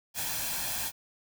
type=noise with comb filter; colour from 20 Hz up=white; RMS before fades=-33 dBFS; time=0.14-0.92 s; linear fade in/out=50 ms; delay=1.2 ms; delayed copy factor=+0.55; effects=none